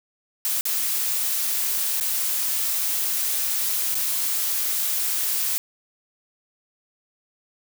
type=noise with dropouts; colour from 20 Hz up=blue; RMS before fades=-24 dBFS; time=0.45-5.58 s; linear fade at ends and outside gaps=0 ms; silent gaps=0.61-0.654 / 2-2.009 / 3.945-3.952 s; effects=none